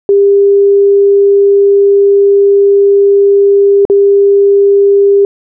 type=tone with dropouts; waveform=sine; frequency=400 Hz; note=G4; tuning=35 cents sharp; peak=-3 dBFS; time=0.09-5.25 s; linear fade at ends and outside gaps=1 ms; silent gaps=3.852-3.899 s; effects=none